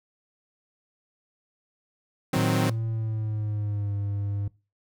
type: chord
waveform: sawtooth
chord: C diminished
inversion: first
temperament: equal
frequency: 155.56 / 185 / 261.6 Hz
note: Eb3 / Gb3 / C4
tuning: 0 / 0 / 0 cents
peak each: -23 dBFS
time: 2.33-2.7 s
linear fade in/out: 5 ms
type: tone with pitch glide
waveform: triangle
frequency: 112.7 to 100.99 Hz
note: A2 to G#2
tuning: +42 to -48 cents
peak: -24 dBFS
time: 2.36-4.48 s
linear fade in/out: 5 ms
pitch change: -190 cents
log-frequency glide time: 2.88-3.94 s
effects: noise-tail reverb RT60 0.3 s tail -22 dB re dry